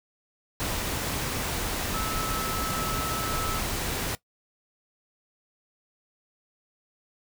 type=tone in noise; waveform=sine; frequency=1305 Hz; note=E6; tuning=18 cents flat; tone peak=-32 dBFS; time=1.94-3.59 s; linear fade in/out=0 ms; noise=pink; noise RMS=-30 dBFS; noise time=0.6-4.15 s; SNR=-5 dB; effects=noise-tail reverb RT60 0.1 s tail -18 dB re dry